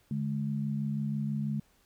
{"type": "tone pair together", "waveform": "sine", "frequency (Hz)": [145.05, 211.2], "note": ["D3", "G#3"], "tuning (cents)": [-21, 29], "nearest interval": "perfect fifth", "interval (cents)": 650, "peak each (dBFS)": [-32, -32], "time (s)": [0.11, 1.6], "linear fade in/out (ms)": 2, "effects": ["pink hiss -67 dBFS RMS until 1.85 s"]}